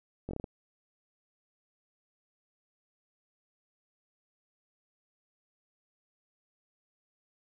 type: slowing click train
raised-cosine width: 2 ms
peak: -24 dBFS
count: 6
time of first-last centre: 0.29-0.442 s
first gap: 20 ms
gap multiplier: 1.21
effects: none